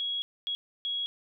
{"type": "tone bursts at uneven times", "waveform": "sine", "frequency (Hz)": 3322, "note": "G#7", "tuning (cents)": 0, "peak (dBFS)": -29, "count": 3, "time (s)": [[0, 0.22], [0.47, 0.55], [0.85, 1.06]], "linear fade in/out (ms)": 0, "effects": []}